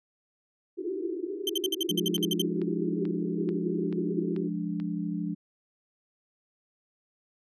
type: band-pass noise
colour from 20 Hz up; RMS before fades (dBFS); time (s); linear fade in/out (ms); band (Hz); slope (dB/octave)
pink; -33; 0.77-4.49; 20; 320 to 400; 96
type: tone bursts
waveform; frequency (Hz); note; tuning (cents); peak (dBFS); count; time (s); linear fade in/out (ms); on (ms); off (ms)
40% pulse; 3118; G7; -10; -25; 12; 1.47-2.418; 2; 24; 60
type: chord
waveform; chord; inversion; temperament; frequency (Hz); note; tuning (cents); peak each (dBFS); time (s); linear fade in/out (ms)
sine; D diminished; first; equal; 174.61 / 207.7 / 293.7; F3 / Ab3 / D4; 0 / 0 / 0; -32 / -34 / -34; 1.89-5.35; 20
type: click train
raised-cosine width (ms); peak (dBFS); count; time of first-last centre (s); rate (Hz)
0.3; -30; 7; 2.18-4.8; 2.29
effects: resampled to 32000 Hz